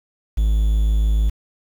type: tone with quantisation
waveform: triangle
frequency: 53.3 Hz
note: G#1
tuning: 46 cents sharp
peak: -12 dBFS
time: 0.37-1.3 s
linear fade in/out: 10 ms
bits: 7
effects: none